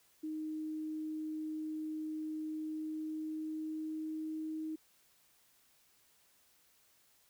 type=tone with pitch glide; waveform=sine; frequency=311.1 to 314.4 Hz; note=D#4 to D#4; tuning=0 to +18 cents; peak=-37 dBFS; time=0.23-4.76 s; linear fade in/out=10 ms; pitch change=+18 cents; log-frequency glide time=2.5-4.64 s; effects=white hiss -69 dBFS RMS until 7.29 s